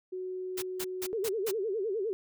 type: tone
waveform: sine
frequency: 370 Hz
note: F#4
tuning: in tune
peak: -34 dBFS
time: 0.12-1.13 s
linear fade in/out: 10 ms
type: noise bursts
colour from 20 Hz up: white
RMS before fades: -36 dBFS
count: 5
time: 0.57-1.515 s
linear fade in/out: 10 ms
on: 53 ms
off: 170 ms
type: tone with vibrato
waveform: sine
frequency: 415.1 Hz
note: G#4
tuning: 1 cent flat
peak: -29 dBFS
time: 1.13-2.13 s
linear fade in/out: 0 ms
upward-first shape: sine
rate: 9.8 Hz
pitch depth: 190 cents each way
effects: none